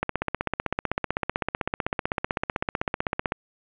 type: click train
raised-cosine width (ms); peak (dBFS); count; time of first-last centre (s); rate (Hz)
0.5; -9; 53; 0.03-3.321; 15.8
effects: resampled to 8000 Hz + 8-bit